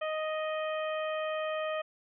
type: harmonic tone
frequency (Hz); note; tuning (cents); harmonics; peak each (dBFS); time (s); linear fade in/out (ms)
623; D#5; +2; 1 / 2 / 3 / 4 / 5; -32 / -38 / -42 / -44 / -46; 0.01-1.82; 10
effects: none